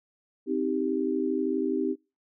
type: chord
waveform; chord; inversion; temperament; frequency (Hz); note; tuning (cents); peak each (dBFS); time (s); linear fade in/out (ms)
sine; C minor; none; just; 261.6 / 314 / 392.4; C4 / Eb4 / G4; 0 / +16 / +2; -29; 0.46-1.96; 50
effects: noise-tail reverb RT60 0.3 s tail -26 dB re dry